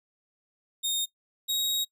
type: tone pair in turn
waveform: sawtooth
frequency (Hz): 3689 / 3784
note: A#7 / A#7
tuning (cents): -19 / +25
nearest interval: unison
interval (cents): 44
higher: second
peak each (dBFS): -23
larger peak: neither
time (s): 0.83-1.06 / 1.48-1.85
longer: second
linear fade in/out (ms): 20
effects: noise-tail reverb RT60 0.1 s tail -20 dB re dry